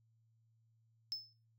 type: tone with exponential decay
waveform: triangle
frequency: 5250 Hz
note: E8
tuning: 8 cents flat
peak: -33 dBFS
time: 1.12-1.33 s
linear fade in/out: 0 ms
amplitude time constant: 44 ms
effects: noise-tail reverb RT60 0.4 s tail -21 dB re dry + added 113 Hz sine -70 dBFS peak until 1.58 s